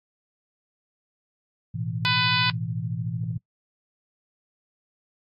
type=chord; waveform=sine; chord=A suspended second; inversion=none; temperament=equal; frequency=110 / 123.47 / 164.81 Hz; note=A2 / B2 / E3; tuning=0 / 0 / 0 cents; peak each=-31 dBFS; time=1.74-3.38 s; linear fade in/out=10 ms
type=harmonic tone; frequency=499.5 Hz; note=B4; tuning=20 cents sharp; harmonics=2 / 3 / 4 / 5 / 6 / 7 / 8 / 9 / 10; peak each=-28 / -28 / -31 / -27 / -30 / -28 / -30 / -31 / -36 dBFS; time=2.05-2.5 s; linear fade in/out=0 ms
effects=noise-tail reverb RT60 0.1 s tail -22 dB re dry + AAC 64 kbps